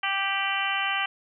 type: harmonic tone with a mistuned harmonic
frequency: 392.3 Hz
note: G4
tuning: 1 cent sharp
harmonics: 2 / 3 / 4 / 5 / 6 / 7 / 8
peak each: -32 / -32 / -32 / -32 / -32 / -32 / -32 dBFS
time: 0.03-1.06 s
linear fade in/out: 5 ms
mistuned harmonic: 8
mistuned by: -49 cents
effects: none